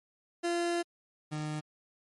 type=tone pair in turn; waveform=30% pulse; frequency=344 / 152.35 Hz; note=F4 / D#3; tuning=-26 / -36 cents; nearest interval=octave + major second; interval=1410 cents; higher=first; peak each=-26 / -31 dBFS; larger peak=first; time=0.43-0.83 / 1.31-1.61 s; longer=first; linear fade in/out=20 ms; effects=MP3 48 kbps